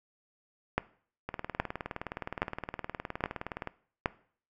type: two click trains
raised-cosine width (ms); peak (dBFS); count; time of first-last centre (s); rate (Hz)
0.5; -11 / -20; 5 / 47; 0.78-4.059 / 1.29-3.673; 1.22 / 19.3
effects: noise-tail reverb RT60 0.5 s tail -19 dB re dry